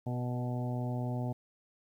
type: harmonic tone with a mistuned harmonic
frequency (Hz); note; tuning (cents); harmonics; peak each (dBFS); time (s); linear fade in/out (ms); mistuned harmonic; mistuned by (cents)
123.47; B2; 0; 1 / 2 / 3 / 4 / 5 / 6 / 7; -33 / -38 / -46 / -48 / -44 / -46 / -48; 0.06-1.33; 10; 4; -15
effects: 11-bit